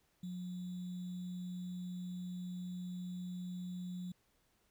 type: tone with sample-and-hold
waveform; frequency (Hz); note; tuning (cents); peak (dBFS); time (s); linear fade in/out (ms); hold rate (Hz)
sine; 180.2; F#3; -45; -40; 0.23-4.12; 5; 3675
effects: pink hiss -75 dBFS RMS until 4.7 s